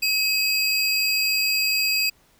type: tone pair together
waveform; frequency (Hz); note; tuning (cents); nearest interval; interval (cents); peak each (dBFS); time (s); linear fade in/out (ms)
square; 2554 / 4787; D#7 / D8; +45 / +32; major seventh; 1087; -23; 0.02-2.1; 10
effects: pink hiss -59 dBFS RMS until 2.39 s